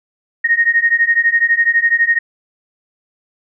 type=beating tone pair; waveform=sine; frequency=1855 / 1867 Hz; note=A#6 / A#6; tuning=-9 / +2 cents; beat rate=12 Hz; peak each=-14 / -13 dBFS; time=0.44-2.19 s; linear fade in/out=10 ms; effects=none